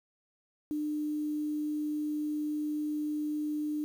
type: tone with quantisation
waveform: sine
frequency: 300.6 Hz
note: D4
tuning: 40 cents sharp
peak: -30 dBFS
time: 0.71-3.84 s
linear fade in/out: 0 ms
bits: 9
effects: none